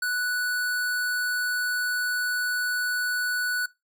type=tone; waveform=square; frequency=1480 Hz; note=F#6; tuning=in tune; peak=-25 dBFS; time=0.02-3.66 s; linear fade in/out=5 ms; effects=noise-tail reverb RT60 0.2 s tail -20 dB re dry